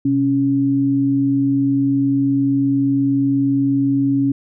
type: tone pair together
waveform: sine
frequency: 128.61 / 277.2 Hz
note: C3 / C#4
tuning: -29 / 0 cents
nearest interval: octave + minor second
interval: 1329 cents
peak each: -22 / -14 dBFS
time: 0.05-4.32 s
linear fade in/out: 5 ms
effects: none